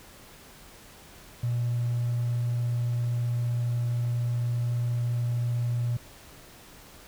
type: tone with hard clipping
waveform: triangle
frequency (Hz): 120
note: B2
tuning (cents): -49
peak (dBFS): -25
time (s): 1.43-5.97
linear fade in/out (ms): 5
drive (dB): 4
effects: pink hiss -50 dBFS RMS until 7.07 s